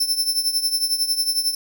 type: tone with tremolo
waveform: sawtooth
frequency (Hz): 5320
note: E8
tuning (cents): +15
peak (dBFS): -13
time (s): 0-1.55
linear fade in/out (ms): 5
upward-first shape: triangle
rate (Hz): 11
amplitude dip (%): 80
effects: none